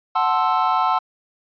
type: chord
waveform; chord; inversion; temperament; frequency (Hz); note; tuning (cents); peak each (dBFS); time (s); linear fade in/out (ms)
triangle; F# half-diminished seventh; none; equal; 740 / 880 / 1046.5 / 1318.5; F#5 / A5 / C6 / E6; 0 / 0 / 0 / 0; -20; 0.15-0.99; 10
effects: resampled to 11025 Hz